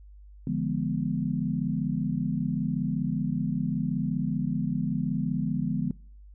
sine chord, D diminished seventh, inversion none, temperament equal with one note detuned, 146.83 / 172.01 / 207.7 / 246.9 Hz, D3 / F3 / Ab3 / Cb4, 0 / -26 / 0 / 0 cents, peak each -31 dBFS, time 0.47-5.91 s, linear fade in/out 2 ms, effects noise-tail reverb RT60 0.5 s tail -24 dB re dry + added 50 Hz sine -46 dBFS peak until 6.34 s

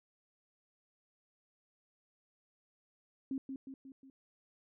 sine tone with echo, 267.9 Hz, C4, 41 cents sharp, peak -34 dBFS, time 3.31-3.38 s, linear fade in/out 2 ms, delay 180 ms, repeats 4, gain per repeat -5 dB, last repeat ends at 4.1 s, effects none

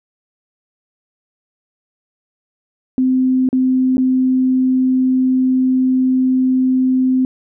sine tone with dropouts, 258 Hz, C4, 24 cents flat, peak -11 dBFS, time 2.98-7.25 s, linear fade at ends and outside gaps 1 ms, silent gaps 3.489-3.529 / 3.97-3.98 s, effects none

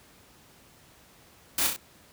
white noise with echo, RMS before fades -26 dBFS, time 1.58-1.67 s, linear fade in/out 2 ms, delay 31 ms, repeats 3, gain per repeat -4 dB, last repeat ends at 1.763 s, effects pink hiss -56 dBFS RMS until 2.12 s + high-pass 60 Hz 12 dB/octave

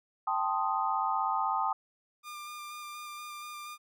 sine chord, A half-diminished seventh, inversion third, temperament equal, 784 / 880 / 1046.5 / 1244.5 Hz, G5 / A5 / C6 / Eb6, 0 / 0 / 0 / 0 cents, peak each -33 / -32 / -35 / -32 dBFS, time 0.27-1.73 s, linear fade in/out 5 ms
sawtooth tone with vibrato, 1200 Hz, D6, 37 cents sharp, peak -37 dBFS, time 2.23-3.78 s, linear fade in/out 50 ms, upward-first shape square, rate 4.2 Hz, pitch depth 12 cents each way
effects none

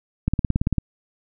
click train, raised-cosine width 5 ms, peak -7 dBFS, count 10, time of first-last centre 0.28-0.783 s, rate 17.9 Hz, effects none

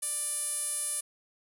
sawtooth tone with band-pass filter, 590 Hz, D5, 8 cents sharp, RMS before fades -33 dBFS, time 0.02-1.01 s, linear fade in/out 10 ms, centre 9900 Hz, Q 8.8, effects none

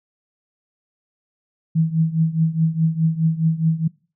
sine tone with tremolo, 161.5 Hz, E3, 35 cents flat, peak -12 dBFS, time 1.75-3.88 s, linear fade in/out 10 ms, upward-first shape triangle, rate 4.8 Hz, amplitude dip 90%, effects noise-tail reverb RT60 0.4 s tail -25 dB re dry

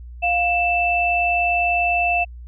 sine tone pair together, 703 / 2650 Hz, F5 / E7, +11 / +9 cents, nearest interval octave + major seventh, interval 2298 cents, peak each -19 dBFS, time 0.22-2.25 s, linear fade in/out 20 ms, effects added 60 Hz sine -34 dBFS peak until 2.47 s

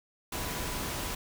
sine tone in noise, 991 Hz, B5, 6 cents sharp, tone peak -46 dBFS, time 0.32-1.15 s, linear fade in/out 5 ms, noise pink, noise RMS -35 dBFS, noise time 0.32-1.15 s, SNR -14 dB, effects none

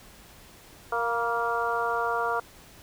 harmonic tone with a mistuned harmonic, 233.1 Hz, A#3, in tune, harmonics 2 / 3 / 4 / 5 / 6, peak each -31 / -31 / -31 / -31 / -31 dBFS, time 0.92-2.4 s, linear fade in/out 5 ms, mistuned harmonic 4, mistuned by +32 cents, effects pink hiss -51 dBFS RMS until 2.82 s

